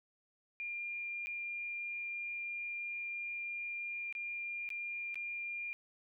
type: tone with dropouts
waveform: sine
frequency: 2401 Hz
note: D7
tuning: 38 cents sharp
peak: -38 dBFS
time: 0.6-5.73 s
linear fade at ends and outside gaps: 0 ms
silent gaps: 1.26-1.27 / 4.126-4.151 / 4.69-4.703 / 5.144-5.156 s
effects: none